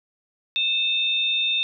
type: tone pair together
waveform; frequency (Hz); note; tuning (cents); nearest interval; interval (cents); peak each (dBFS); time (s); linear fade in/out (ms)
sine; 2630 / 3629; E7 / A#7; -5 / -47; tritone; 558; -25 / -21; 0.56-1.63; 0
effects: none